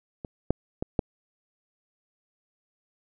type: clicks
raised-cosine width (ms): 2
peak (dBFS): -22 / -8 / -15 / -9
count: 4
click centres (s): 0.248 / 0.506 / 0.825 / 0.992
effects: none